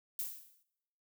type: noise with exponential decay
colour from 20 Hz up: violet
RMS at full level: -35 dBFS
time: 0.19-0.63 s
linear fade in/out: 1 ms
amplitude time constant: 94 ms
effects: noise-tail reverb RT60 0.9 s tail -22 dB re dry